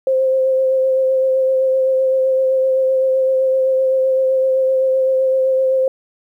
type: tone with vibrato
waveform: sine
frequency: 525 Hz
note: C5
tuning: 6 cents sharp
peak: -12 dBFS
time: 0.07-5.88 s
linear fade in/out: 2 ms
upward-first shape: sine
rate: 7.8 Hz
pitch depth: 16 cents each way
effects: 9-bit